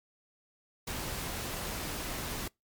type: noise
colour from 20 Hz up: pink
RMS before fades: -37 dBFS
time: 0.87-2.48 s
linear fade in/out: 5 ms
effects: noise-tail reverb RT60 0.2 s tail -26 dB re dry + MP3 96 kbps